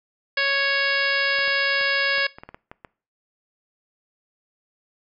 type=harmonic tone; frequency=554.4 Hz; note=C#5; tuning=in tune; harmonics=1 / 2 / 3 / 4 / 5 / 6 / 7 / 8 / 9; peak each=-29 / -32 / -22 / -26 / -28 / -32 / -34 / -31 / -31 dBFS; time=0.37-2.27 s; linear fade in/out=5 ms
type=clicks; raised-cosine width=0.5 ms; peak=-23 dBFS; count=10; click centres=1.389 / 1.479 / 1.812 / 2.182 / 2.385 / 2.435 / 2.49 / 2.545 / 2.715 / 2.848 s
effects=noise-tail reverb RT60 0.4 s tail -22 dB re dry